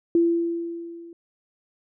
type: tone with level ramp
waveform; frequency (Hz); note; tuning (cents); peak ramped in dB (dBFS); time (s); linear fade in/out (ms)
sine; 338.1; E4; +44; -14 to -40; 0.15-1.13; 2
effects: none